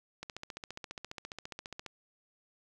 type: click train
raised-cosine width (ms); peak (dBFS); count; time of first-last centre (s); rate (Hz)
0.2; -24; 25; 0.23-1.863; 14.7
effects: none